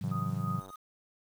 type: chord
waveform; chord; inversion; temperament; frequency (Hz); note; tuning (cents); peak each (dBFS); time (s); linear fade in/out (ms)
sine; F# minor seventh; first; just; 111 / 138.75 / 166.5 / 185; A2 / C#3 / E3 / F#3; +16 / +2 / +18 / 0; -36; 0.01-0.6; 10
type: click train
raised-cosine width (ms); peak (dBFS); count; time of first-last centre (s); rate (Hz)
1; -35; 64; 0.04-0.703; 95
type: tone with tremolo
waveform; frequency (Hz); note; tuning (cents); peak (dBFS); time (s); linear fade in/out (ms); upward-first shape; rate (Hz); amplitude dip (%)
sine; 1244.5; D#6; 0; -35; 0.11-0.76; 10; sine; 3.1; 90
effects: 9-bit